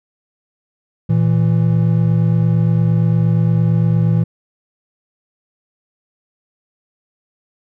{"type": "tone pair together", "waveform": "triangle", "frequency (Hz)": [116.54, 165.2], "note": ["A#2", "E3"], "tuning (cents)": [0, 4], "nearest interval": "tritone", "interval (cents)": 604, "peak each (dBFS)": -12, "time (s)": [1.09, 4.24], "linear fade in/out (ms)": 10, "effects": []}